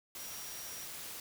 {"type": "tone in noise", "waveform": "sine", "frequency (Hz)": 5700, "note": "F8", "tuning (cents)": 34, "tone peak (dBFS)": -49, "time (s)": [0.19, 0.85], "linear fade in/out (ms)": 2, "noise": "white", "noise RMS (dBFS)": -45, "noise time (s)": [0.15, 1.2], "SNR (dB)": -7, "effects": []}